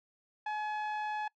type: tone with low-pass filter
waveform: sawtooth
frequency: 849 Hz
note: G#5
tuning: 38 cents sharp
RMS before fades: -36 dBFS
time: 0.46-1.28 s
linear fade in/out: 5 ms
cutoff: 2000 Hz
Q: 0.86
effects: noise-tail reverb RT60 0.1 s tail -24 dB re dry